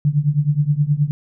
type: tone with tremolo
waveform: sine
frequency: 146.83 Hz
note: D3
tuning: in tune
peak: -10 dBFS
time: 0.05-1.11 s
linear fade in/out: 0 ms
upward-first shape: triangle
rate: 9.5 Hz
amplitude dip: 95%
effects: none